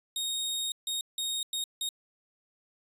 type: tone bursts at uneven times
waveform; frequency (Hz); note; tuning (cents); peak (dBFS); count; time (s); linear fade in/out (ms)
sawtooth; 3729; A#7; 0; -27; 5; 0.16-0.72 / 0.87-1.01 / 1.18-1.43 / 1.53-1.64 / 1.81-1.89; 2
effects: resampled to 32000 Hz